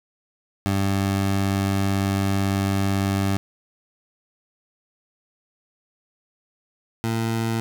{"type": "tone pair in turn", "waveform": "20% pulse", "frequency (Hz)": [98, 113.49], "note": ["G2", "A#2"], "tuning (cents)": [0, -46], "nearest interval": "minor third", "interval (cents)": 254, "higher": "second", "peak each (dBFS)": [-15, -17], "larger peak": "first", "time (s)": [[0.66, 3.37], [7.04, 7.6]], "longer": "first", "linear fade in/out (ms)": 0, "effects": []}